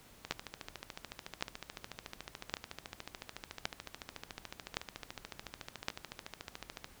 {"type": "two click trains", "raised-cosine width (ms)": 0.2, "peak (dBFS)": [-14, -24], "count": [6, 92], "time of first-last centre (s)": [[0.31, 5.884], [0.25, 6.844]], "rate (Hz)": [0.897, 13.8], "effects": ["pink hiss -59 dBFS RMS until 7 s"]}